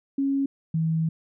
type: tone pair in turn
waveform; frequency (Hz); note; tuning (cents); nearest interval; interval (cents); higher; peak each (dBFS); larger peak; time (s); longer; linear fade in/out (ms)
sine; 275.1 / 161.42; C#4 / E3; -13 / -36; major sixth; 923; first; -21; neither; 0.18-0.46 / 0.74-1.09; second; 5
effects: none